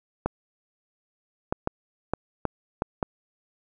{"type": "clicks", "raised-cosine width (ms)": 1, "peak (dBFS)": -10, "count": 7, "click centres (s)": [0.26, 1.525, 1.674, 2.136, 2.453, 2.821, 3.028], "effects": []}